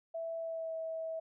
sine tone with pitch glide, 659.3 to 648 Hz, E5 to E5, 0 to -30 cents, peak -36 dBFS, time 0.14-1.2 s, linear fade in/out 10 ms, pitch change -30 cents, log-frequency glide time 0.38-0.74 s, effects none

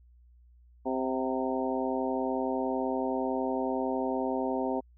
harmonic tone with a mistuned harmonic, 130.81 Hz, C3, in tune, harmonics 2 / 3 / 4 / 5 / 6 / 7, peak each -32 / -34 / -35 / -36 / -37 / -37 dBFS, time 0.85-4.81 s, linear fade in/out 20 ms, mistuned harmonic 6, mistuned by -40 cents, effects added 60 Hz sine -55 dBFS peak until 4.97 s

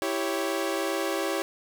sawtooth chord, C# diminished, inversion first, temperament equal, 329.6 / 392 / 554.4 Hz, E4 / G4 / C#5, 0 / 0 / 0 cents, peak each -27 dBFS, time 0.02-1.42 s, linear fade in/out 0 ms, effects none

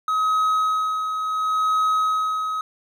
triangle tone with tremolo, 1271 Hz, D#6, 36 cents sharp, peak -15 dBFS, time 0.08-2.61 s, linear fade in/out 2 ms, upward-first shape sine, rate 0.71 Hz, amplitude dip 50%, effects none

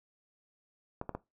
clicks, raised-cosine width 1 ms, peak -22 dBFS, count 3, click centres 1.014 / 1.093 / 1.15 s, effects noise-tail reverb RT60 0.2 s tail -18 dB re dry

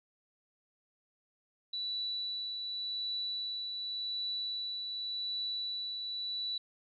sine tone with tremolo, 3951 Hz, B7, in tune, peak -33 dBFS, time 1.73-6.58 s, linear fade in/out 5 ms, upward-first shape triangle, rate 0.88 Hz, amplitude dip 35%, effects none

